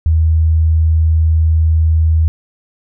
sine tone, 80 Hz, D#2, 49 cents sharp, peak -8 dBFS, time 0.06-2.28 s, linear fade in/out 0 ms, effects none

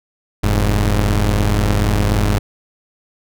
sawtooth tone pair together, 43.49 / 103.83 Hz, F1 / G#2, -6 / 0 cents, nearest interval octave + minor third, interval 1506 cents, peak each -12 dBFS, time 0.43-2.39 s, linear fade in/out 10 ms, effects none

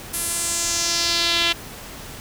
sawtooth tone with band-pass filter sweep, 340 Hz, F4, 46 cents flat, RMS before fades -22 dBFS, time 0.13-1.53 s, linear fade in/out 10 ms, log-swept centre 11000 to 3200 Hz, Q 2.5, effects pink hiss -37 dBFS RMS until 2.2 s

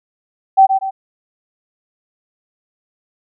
sine tone with echo, 772 Hz, G5, 27 cents flat, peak -4 dBFS, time 0.57-0.67 s, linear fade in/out 20 ms, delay 120 ms, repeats 2, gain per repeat -7 dB, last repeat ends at 0.91 s, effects none

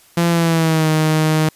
sawtooth tone with pitch glide, 170.4 to 156.26 Hz, F3 to D#3, -42 to +8 cents, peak -9 dBFS, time 0.17-1.49 s, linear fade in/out 5 ms, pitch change -150 cents, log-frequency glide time 0.29-0.89 s, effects white hiss -50 dBFS RMS until 1.55 s + resampled to 32000 Hz

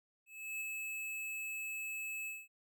square tone with ADSR envelope, 2600 Hz, E7, 24 cents flat, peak -38 dBFS, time 0.26-2.48 s, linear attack 350 ms, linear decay 9 ms, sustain -2 dB, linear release 210 ms, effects none

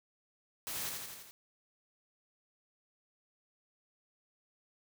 white noise with echo, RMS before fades -40 dBFS, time 0.67-0.89 s, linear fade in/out 0 ms, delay 84 ms, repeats 5, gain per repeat -3 dB, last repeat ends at 1.31 s, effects none

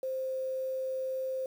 sine tone with quantisation, 523.3 Hz, C5, in tune, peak -31 dBFS, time 0.03-1.46 s, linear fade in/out 2 ms, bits 9, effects none

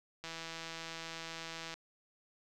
click train, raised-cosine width 0.2 ms, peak -26 dBFS, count 247, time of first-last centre 0.24-1.74 s, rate 164 Hz, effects none

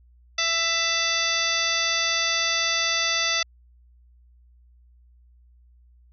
harmonic tone with a mistuned harmonic, 664 Hz, E5, 12 cents sharp, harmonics 1 / 2 / 3 / 4 / 5 / 6 / 7 / 8 / 9, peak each -35 / -31 / -28 / -29 / -28 / -37 / -28 / -35 / -29 dBFS, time 0.38-3.43 s, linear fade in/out 5 ms, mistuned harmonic 5, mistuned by +100 cents, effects added 60 Hz sine -52 dBFS peak until 6.12 s

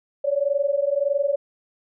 sine tone pair together, 554.4 / 576.1 Hz, C#5 / D5, 0 / -33 cents, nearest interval minor second, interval 67 cents, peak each -22 dBFS, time 0.24-1.36 s, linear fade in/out 10 ms, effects none

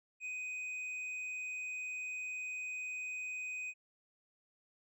sine tone with hard clipping, 2501 Hz, D#7, 8 cents sharp, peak -40 dBFS, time 0.2-3.74 s, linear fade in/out 50 ms, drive 4 dB, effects none

